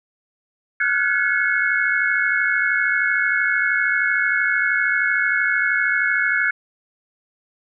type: tone cluster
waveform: sine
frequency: 1386 / 1436 / 1509 / 1699 / 2188 Hz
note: F6 / F6 / F#6 / G#6 / C#7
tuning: -14 / +48 / +34 / +39 / -23 cents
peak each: -30 / -24 / -22 / -21 / -23 dBFS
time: 0.8-6.51 s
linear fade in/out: 5 ms
effects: none